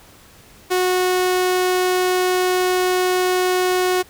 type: tone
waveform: sawtooth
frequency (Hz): 366.1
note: F#4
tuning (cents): -18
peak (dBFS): -12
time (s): 0.7-4.03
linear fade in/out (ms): 20
effects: pink hiss -47 dBFS RMS until 4.09 s